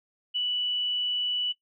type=tone; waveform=sine; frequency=2960 Hz; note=F#7; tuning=in tune; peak=-25 dBFS; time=0.34-1.53 s; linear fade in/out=20 ms; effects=noise-tail reverb RT60 0.1 s tail -18 dB re dry